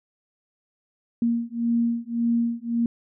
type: beating tone pair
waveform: sine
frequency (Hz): 233.1 / 234.9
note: A#3 / A#3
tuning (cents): 0 / +13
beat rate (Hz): 1.8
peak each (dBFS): -24 / -24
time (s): 1.22-2.86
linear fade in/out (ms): 2
effects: none